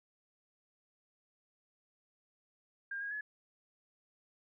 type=tone with pitch steps; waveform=sine; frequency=1605 / 1637 / 1701 Hz; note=G6 / G#6 / G#6; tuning=+40 / -25 / +41 cents; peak=-37 dBFS; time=2.91-3.21 s; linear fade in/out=5 ms; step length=100 ms; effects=none